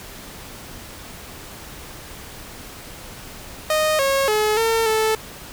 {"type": "tone with pitch steps", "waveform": "sawtooth", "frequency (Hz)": [619, 546, 426.8, 452.7, 438.3], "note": ["D#5", "C#5", "G#4", "A4", "A4"], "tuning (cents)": [-9, -26, 47, 49, -7], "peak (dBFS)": -13, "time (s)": [3.7, 5.15], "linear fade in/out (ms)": 2, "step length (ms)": 290, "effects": ["pink hiss -38 dBFS RMS until 5.52 s"]}